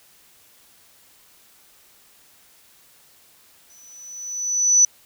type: tone with exponential growth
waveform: sine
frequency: 5970 Hz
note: F#8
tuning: 15 cents sharp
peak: -9 dBFS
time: 3.7-4.85 s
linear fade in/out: 2 ms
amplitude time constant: 250 ms
effects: white hiss -54 dBFS RMS until 5.05 s